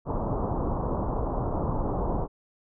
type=low-pass noise; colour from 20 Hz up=pink; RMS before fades=-28 dBFS; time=0.05-2.28 s; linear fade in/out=50 ms; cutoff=1100 Hz; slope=48 dB/octave; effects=none